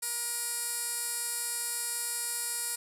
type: tone with band-pass filter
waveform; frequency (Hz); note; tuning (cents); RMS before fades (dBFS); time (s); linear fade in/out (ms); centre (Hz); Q
15% pulse; 474.6; A#4; +31; -34; 0.02-2.76; 10; 9800; 3.2
effects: none